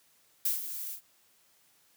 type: noise with ADSR envelope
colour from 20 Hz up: violet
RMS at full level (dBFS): -27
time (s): 0.45-1.01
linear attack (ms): 7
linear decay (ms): 140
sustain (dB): -11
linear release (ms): 100
effects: white hiss -66 dBFS RMS until 1.96 s + high-pass 80 Hz 12 dB/octave